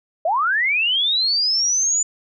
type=linear sweep; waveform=sine; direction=up; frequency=606 to 7040 Hz; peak=-16 dBFS; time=0.25-2.03 s; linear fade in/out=5 ms; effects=none